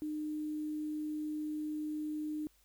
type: tone with quantisation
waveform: sine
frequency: 304.5 Hz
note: D#4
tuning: 37 cents flat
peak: -35 dBFS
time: 0.02-2.47 s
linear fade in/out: 0 ms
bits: 10
effects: added 50 Hz sine -70 dBFS peak until 2.64 s + white hiss -70 dBFS RMS until 2.64 s